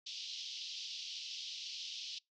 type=band-pass noise; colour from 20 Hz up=pink; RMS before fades=-45 dBFS; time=0.06-2.19 s; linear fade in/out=10 ms; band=2900 to 5600 Hz; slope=48 dB/octave; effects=noise-tail reverb RT60 0.2 s tail -26 dB re dry